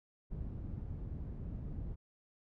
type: low-pass noise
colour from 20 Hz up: white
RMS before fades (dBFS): -42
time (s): 0.3-1.96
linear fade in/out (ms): 20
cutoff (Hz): 110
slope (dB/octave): 12
effects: none